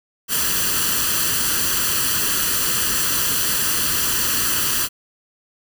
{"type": "noise with comb filter", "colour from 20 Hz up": "white", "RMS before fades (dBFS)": -20, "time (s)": [0.28, 4.89], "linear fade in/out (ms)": 50, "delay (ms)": 0.67, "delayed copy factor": 0.7, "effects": []}